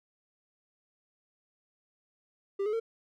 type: tone with pitch steps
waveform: triangle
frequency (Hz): 395.7 / 424.1 / 454.5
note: G4 / G#4 / A#4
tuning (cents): +16 / +36 / -44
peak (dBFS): -26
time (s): 2.59-2.8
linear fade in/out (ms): 10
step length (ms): 70
effects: none